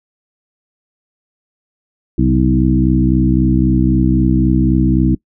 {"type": "harmonic tone with a mistuned harmonic", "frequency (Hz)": 63.8, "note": "C2", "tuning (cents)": -43, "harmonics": [1, 2, 3, 4, 5], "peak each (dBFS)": [-16, -16, -16, -16, -16], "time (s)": [2.18, 5.15], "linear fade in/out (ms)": 5, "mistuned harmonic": 2, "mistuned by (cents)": 57, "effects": ["noise-tail reverb RT60 0.1 s tail -22 dB re dry"]}